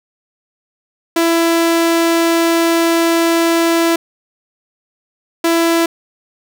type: tone pair in turn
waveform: sawtooth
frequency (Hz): 333.7 / 333.7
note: E4 / E4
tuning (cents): +21 / +21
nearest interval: unison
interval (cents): 0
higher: neither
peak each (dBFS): -7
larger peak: neither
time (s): 1.16-3.96 / 5.44-5.86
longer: first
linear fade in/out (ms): 5
effects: none